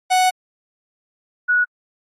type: tone pair in turn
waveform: 45% pulse / sine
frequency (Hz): 740 / 1464.7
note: F#5 / F#6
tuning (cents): 0 / -18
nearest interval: octave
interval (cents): 1182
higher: second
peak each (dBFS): -13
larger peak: neither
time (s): 0.1-0.31 / 1.48-1.65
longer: first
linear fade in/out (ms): 20
effects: AAC 32 kbps